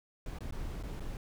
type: noise with dropouts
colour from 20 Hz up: brown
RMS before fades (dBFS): -39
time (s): 0.26-1.17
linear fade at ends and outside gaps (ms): 2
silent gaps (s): 0.387-0.406 / 0.509-0.523 / 0.828-0.835 / 0.998-1.004
effects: none